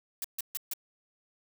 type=noise bursts; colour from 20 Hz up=blue; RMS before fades=-34 dBFS; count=4; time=0.22-0.736 s; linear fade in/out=2 ms; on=24 ms; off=140 ms; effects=none